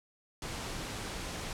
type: noise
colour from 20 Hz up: pink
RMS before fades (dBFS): -39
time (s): 0.42-1.53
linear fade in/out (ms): 2
effects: low-pass 9000 Hz 12 dB/octave